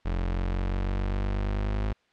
35% pulse exponential sweep, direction up, 43.65 to 51.91 Hz, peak -24 dBFS, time 0.05-1.93 s, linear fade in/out 10 ms, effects white hiss -66 dBFS RMS until 2.12 s + low-pass 3000 Hz 12 dB/octave

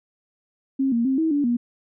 sine tone with pitch steps, 268.9 / 233.4 / 265.6 / 321.2 / 287.9 / 239.4 Hz, C4 / A#3 / C4 / E4 / D4 / A#3, +47 / +2 / +26 / -45 / -34 / +46 cents, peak -18 dBFS, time 0.79-1.57 s, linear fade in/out 10 ms, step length 130 ms, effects none

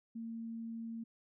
sine tone, 228.1 Hz, A#3, 37 cents flat, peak -40 dBFS, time 0.15-1.04 s, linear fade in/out 10 ms, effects none

